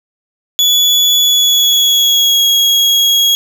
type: tone with pitch glide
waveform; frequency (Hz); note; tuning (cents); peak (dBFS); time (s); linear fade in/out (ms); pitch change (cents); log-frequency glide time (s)
35% pulse; 3419 to 3310; G#7 to G#7; +50 to -6; -6; 0.59-3.35; 0; -56; 1.19-2.42
effects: none